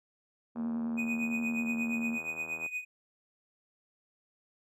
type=tone with vibrato; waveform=sine; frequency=232.1 Hz; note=A#3; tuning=7 cents flat; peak=-30 dBFS; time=0.55-2.19 s; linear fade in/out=50 ms; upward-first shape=square; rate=9.6 Hz; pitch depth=15 cents each way
type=click train; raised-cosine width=1 ms; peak=-32 dBFS; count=171; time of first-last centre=0.56-2.661 s; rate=80.9 Hz
type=tone with tremolo; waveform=triangle; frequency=2489 Hz; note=D#7; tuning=in tune; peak=-29 dBFS; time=0.97-2.85 s; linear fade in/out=20 ms; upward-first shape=triangle; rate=8.5 Hz; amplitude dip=85%
effects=high-pass 150 Hz 12 dB/octave